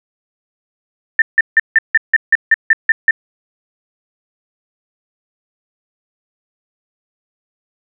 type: tone bursts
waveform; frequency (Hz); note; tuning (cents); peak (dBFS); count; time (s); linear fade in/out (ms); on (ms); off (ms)
sine; 1793; A6; +32; -5; 11; 1.19-3.109; 2; 29; 160
effects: none